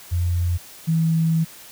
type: tone pair in turn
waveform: sine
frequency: 87.31 / 162.6 Hz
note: F2 / E3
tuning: 0 / -23 cents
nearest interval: major seventh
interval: 1077 cents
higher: second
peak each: -18 / -16 dBFS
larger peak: second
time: 0.11-0.58 / 0.87-1.45 s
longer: second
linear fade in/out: 20 ms
effects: white hiss -43 dBFS RMS until 1.71 s